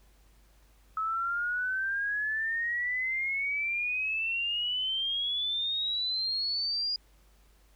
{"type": "exponential sweep", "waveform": "sine", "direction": "up", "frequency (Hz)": [1287, 4882], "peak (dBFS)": -28, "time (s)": [0.97, 6.96], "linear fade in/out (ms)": 2, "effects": ["added 50 Hz sine -59 dBFS peak until 7.75 s", "pink hiss -66 dBFS RMS until 7.75 s"]}